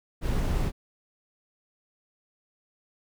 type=noise; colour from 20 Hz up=brown; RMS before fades=-26 dBFS; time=0.21-0.72 s; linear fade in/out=50 ms; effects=none